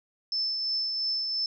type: tone with tremolo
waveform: sine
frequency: 5274 Hz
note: E8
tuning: in tune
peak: -25 dBFS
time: 0.32-1.46 s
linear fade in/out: 2 ms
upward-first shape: triangle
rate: 2.9 Hz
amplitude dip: 35%
effects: none